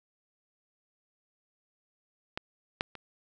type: clicks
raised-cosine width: 0.3 ms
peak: -17 / -12 / -27 dBFS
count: 3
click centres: 2.375 / 2.809 / 2.953 s
effects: none